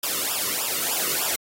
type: noise with flanger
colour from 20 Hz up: white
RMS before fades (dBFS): -25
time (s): 0.03-1.36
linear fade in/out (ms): 5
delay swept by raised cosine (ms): 0.47 to 1.27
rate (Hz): 3.3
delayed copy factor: -1
effects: AAC 48 kbps